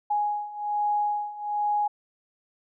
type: beating tone pair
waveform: sine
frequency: 830.6 / 831.8 Hz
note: G#5 / G#5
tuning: 0 / +2 cents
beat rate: 1.2 Hz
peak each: -29 / -26 dBFS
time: 0.1-1.88 s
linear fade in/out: 10 ms
effects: none